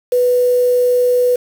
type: tone with quantisation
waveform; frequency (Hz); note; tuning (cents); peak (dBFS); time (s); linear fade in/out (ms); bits
sine; 493.9; B4; 0; -10; 0.12-1.36; 5; 5
effects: none